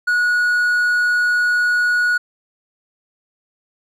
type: tone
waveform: triangle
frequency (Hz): 1458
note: F#6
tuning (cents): -26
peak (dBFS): -12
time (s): 0.07-2.18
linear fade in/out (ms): 10
effects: none